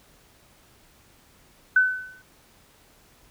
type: tone with exponential decay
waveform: sine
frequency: 1510 Hz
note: F#6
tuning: 35 cents sharp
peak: -12 dBFS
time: 1.76-2.22 s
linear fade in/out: 5 ms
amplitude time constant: 100 ms
effects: pink hiss -57 dBFS RMS until 3.3 s